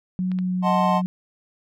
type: tone with vibrato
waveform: sine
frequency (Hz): 183.6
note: F#3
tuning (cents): -13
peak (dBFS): -21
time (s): 0.19-1.06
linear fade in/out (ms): 0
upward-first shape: triangle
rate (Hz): 2.1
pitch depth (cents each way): 10
type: clicks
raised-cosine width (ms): 0.3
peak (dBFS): -25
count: 2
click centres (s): 0.317 / 0.388
type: chord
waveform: triangle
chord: D# diminished seventh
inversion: none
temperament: equal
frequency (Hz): 622.3 / 740 / 880 / 1046.5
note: D#5 / F#5 / A5 / C6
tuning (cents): 0 / 0 / 0 / 0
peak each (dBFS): -23 / -22 / -22 / -21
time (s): 0.62-1.02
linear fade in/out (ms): 50
effects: none